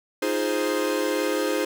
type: chord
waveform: 45% pulse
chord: F minor seventh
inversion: third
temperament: equal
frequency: 311.1 / 349.2 / 415.3 / 523.3 Hz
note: Eb4 / F4 / Ab4 / C5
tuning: 0 / 0 / 0 / 0 cents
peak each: -28 / -30 / -28 / -27 dBFS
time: 0.22-1.65 s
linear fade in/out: 5 ms
effects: none